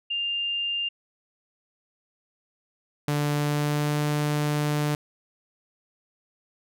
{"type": "tone", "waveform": "sine", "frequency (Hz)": 2800, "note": "F7", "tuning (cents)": 4, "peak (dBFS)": -25, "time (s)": [0.1, 0.89], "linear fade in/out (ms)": 10}
{"type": "tone with pitch glide", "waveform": "sawtooth", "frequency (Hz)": [146.83, 148.54], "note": ["D3", "D3"], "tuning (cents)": [0, 20], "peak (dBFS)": -19, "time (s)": [3.08, 4.95], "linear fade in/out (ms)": 2, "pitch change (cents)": 20, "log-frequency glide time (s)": [3.36, 4.02]}
{"effects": []}